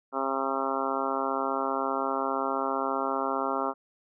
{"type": "harmonic tone", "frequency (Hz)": 135.1, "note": "C#3", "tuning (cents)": -44, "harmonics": [2, 3, 4, 5, 6, 7, 8, 9, 10], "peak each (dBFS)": [-35, -35, -35, -35, -35, -35, -35, -35, -35], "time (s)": [0.12, 3.74], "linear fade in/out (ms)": 50, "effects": []}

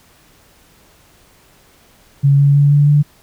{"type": "tone with pitch steps", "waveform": "sine", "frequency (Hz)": [140, 141.63, 143.27, 144.94, 146.62], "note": ["C#3", "C#3", "D3", "D3", "D3"], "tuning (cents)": [18, 38, -43, -22, -3], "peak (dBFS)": -7, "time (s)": [2.23, 3.03], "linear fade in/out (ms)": 20, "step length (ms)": 160, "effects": ["pink hiss -50 dBFS RMS until 3.22 s"]}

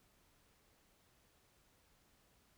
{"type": "silence", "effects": ["pink hiss -72 dBFS RMS until 2.57 s"]}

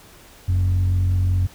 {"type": "tone pair together", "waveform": "sine", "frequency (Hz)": [45.45, 90.9], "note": ["F#1", "F#2"], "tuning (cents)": [-30, -30], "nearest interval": "octave", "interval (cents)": 1200, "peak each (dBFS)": [-22, -14], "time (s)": [0.48, 1.47], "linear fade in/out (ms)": 10, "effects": ["tanh soft clip ceiling -14 dBFS", "pink hiss -47 dBFS RMS until 1.54 s"]}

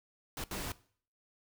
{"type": "noise bursts at uneven times", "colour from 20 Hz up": "pink", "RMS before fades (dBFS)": -39, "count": 2, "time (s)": [[0.37, 0.44], [0.51, 0.72]], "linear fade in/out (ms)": 2, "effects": ["noise-tail reverb RT60 0.5 s tail -19 dB re dry"]}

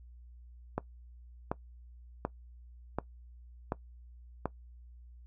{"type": "click train", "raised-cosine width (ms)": 1, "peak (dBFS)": -17, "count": 6, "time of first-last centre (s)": [0.78, 4.456], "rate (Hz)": 1.36, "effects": ["noise-tail reverb RT60 0.1 s tail -19 dB re dry", "added 60 Hz sine -50 dBFS peak until 5.26 s"]}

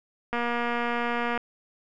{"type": "click train", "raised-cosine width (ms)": 0.5, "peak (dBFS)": -14, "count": 250, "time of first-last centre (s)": [0.33, 1.376], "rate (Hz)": 238, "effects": []}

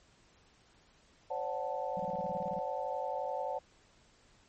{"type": "chord", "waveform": "sine", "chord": "D dominant seventh", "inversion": "third", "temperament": "equal with one note detuned", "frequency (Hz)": [523.3, 574.9, 740, 880], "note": ["C5", "D5", "F#5", "A5"], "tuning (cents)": [0, -37, 0, 0], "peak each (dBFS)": -39, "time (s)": [1.3, 3.59], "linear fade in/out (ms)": 10}
{"type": "tone bursts", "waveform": "sine", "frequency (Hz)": 184.5, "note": "F#3", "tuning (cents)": -5, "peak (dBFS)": -39, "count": 12, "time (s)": [1.97, 2.589], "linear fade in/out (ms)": 0, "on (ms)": 25, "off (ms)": 29}
{"effects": ["pink hiss -65 dBFS RMS until 4.48 s", "MP3 32 kbps"]}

